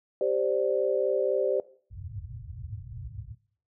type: chord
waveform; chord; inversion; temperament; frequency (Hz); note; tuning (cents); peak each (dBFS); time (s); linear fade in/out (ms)
sine; G suspended fourth; none; equal; 392 / 523.3 / 587.3; G4 / C5 / D5; 0 / 0 / 0; -28 / -27 / -28; 0.21-1.6; 2
type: low-pass noise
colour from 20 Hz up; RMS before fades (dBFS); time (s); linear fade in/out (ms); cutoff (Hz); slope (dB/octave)
white; -38; 1.9-3.35; 5; 120; 48
effects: noise-tail reverb RT60 0.5 s tail -19 dB re dry + high-pass 60 Hz 12 dB/octave